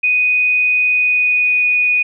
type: tone with pitch glide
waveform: sine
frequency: 2489 to 2473 Hz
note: D#7 to D#7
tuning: 0 to -11 cents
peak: -11 dBFS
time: 0.03-2.03 s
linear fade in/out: 10 ms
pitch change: -11 cents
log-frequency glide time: 0.9-1.63 s
effects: none